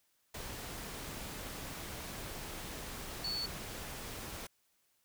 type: tone in noise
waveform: sine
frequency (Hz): 4441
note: C#8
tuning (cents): +2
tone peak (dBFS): -35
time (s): 3.24-3.46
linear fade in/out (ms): 5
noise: pink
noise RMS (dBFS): -44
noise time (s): 0.34-4.47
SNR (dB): +6
effects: white hiss -75 dBFS RMS until 5.04 s